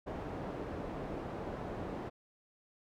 white low-pass noise, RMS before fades -41 dBFS, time 0.06-2.1 s, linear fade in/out 20 ms, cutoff 580 Hz, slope 12 dB/octave, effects none

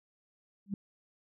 sine tone with exponential growth, 198.8 Hz, G3, 25 cents sharp, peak -27 dBFS, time 0.66-0.74 s, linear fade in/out 2 ms, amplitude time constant 17 ms, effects none

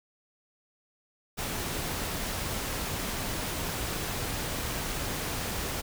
pink noise, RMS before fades -33 dBFS, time 1.37-5.82 s, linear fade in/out 20 ms, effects none

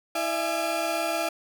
35% pulse tone cluster, 326.6 / 606 / 673 / 833 / 2408 Hz, E4 / D#5 / E5 / G#5 / D7, -16 / -46 / +36 / +5 / +43 cents, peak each -33 / -32 / -26 / -33 / -34 dBFS, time 0.15-1.29 s, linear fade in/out 5 ms, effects none

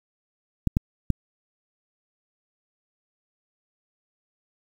clicks, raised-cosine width 5 ms, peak -8 dBFS, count 3, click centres 0.673 / 0.769 / 1.103 s, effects 7-bit

